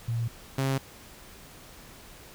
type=tone pair in turn; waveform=sine / sawtooth; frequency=116.54 / 134.85 Hz; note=A#2 / C#3; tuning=0 / -47 cents; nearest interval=minor third; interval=253 cents; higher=second; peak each=-26 / -21 dBFS; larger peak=second; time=0.08-0.28 / 0.58-0.78 s; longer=neither; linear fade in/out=5 ms; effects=pink hiss -49 dBFS RMS until 2.34 s